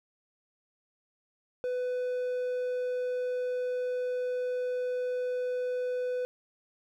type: tone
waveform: triangle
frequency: 499.2 Hz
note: B4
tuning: 19 cents sharp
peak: -27 dBFS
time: 1.64-6.25 s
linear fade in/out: 0 ms
effects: none

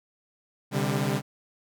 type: chord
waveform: sawtooth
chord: C suspended second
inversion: none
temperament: equal with one note detuned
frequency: 130.81 / 146.83 / 199.31 Hz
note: C3 / D3 / G3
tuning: 0 / 0 / +29 cents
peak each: -25 dBFS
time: 0.71-1.22 s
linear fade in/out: 50 ms
effects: none

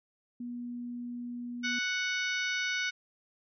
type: tone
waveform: sine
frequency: 241.9 Hz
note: B3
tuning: 36 cents flat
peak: -36 dBFS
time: 0.4-1.79 s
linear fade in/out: 5 ms
type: harmonic tone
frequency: 740 Hz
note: F#5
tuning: in tune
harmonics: 2 / 3 / 4 / 5 / 6 / 7 / 8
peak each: -33 / -34 / -40 / -40 / -44 / -46 / -43 dBFS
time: 1.63-2.91 s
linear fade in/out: 20 ms
effects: none

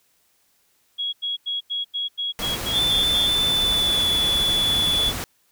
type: tone bursts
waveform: sine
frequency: 3322 Hz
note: G#7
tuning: in tune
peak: -23 dBFS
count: 10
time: 0.98-3.281 s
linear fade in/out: 20 ms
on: 150 ms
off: 89 ms
type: noise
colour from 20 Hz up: pink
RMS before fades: -29 dBFS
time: 2.39-5.24 s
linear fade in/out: 0 ms
type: tone with pitch glide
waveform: triangle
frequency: 3523 to 3441 Hz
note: A7 to A7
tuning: +1 to -39 cents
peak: -17 dBFS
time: 2.72-5.13 s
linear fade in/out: 50 ms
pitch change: -40 cents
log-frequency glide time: 3.48-4.05 s
effects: white hiss -64 dBFS RMS until 5.51 s

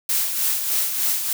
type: noise with tremolo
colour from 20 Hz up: blue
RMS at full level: -20 dBFS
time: 0.09-1.33 s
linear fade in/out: 2 ms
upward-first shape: sine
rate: 3.3 Hz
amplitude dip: 50%
effects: none

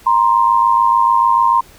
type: tone pair together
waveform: sine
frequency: 939.7 / 1046.5 Hz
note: A#5 / C6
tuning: +14 / 0 cents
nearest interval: major second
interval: 186 cents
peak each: -12 dBFS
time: 0.06-1.61 s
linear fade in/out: 10 ms
effects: pink hiss -44 dBFS RMS until 1.78 s

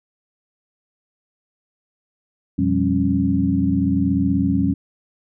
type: tone cluster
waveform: sine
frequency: 88.3 / 122.2 / 176.9 / 197.7 / 273.7 Hz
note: F2 / B2 / F3 / G3 / C#4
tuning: +20 / -18 / +23 / +15 / -22 cents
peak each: -24 / -28 / -24 / -21 / -19 dBFS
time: 2.58-4.74 s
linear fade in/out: 10 ms
effects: none

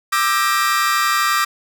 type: chord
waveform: 40% pulse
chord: E half-diminished seventh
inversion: third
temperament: just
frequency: 1186.7 / 1318.5 / 1582.2 / 1898.7 Hz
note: D6 / E6 / G6 / Bb6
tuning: +18 / 0 / +16 / +31 cents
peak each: -17 / -21 / -23 / -22 dBFS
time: 0.12-1.45 s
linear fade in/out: 10 ms
effects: none

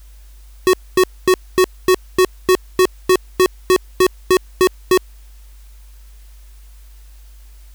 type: tone bursts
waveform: square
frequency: 370 Hz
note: F#4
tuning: in tune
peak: -9 dBFS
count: 15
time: 0.67-4.975 s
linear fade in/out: 0 ms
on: 63 ms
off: 240 ms
effects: added 50 Hz sine -38 dBFS peak until 7.74 s + white hiss -53 dBFS RMS until 7.74 s

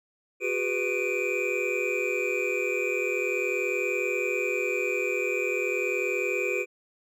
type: tone cluster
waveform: triangle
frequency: 365 / 405.4 / 495.4 / 2345 / 2479 Hz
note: F#4 / G#4 / B4 / D7 / D#7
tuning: -24 / -42 / +5 / -3 / -7 cents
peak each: -30 dBFS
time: 0.4-6.66 s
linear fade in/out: 50 ms
effects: none

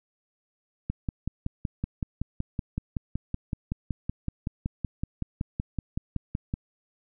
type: click train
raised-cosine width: 5 ms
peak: -16 dBFS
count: 31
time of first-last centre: 0.9-6.539 s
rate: 5.32 Hz
effects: none

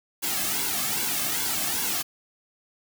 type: noise with flanger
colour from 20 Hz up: white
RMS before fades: -27 dBFS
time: 0.22-2.03 s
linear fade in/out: 20 ms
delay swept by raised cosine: 1.6 to 2.12 ms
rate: 2.5 Hz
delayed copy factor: -0.8
effects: none

